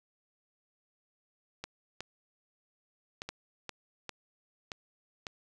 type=clicks; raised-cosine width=0.2 ms; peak=-21 dBFS; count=8; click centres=1.64 / 2.006 / 3.219 / 3.29 / 3.693 / 4.093 / 4.718 / 5.268 s; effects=none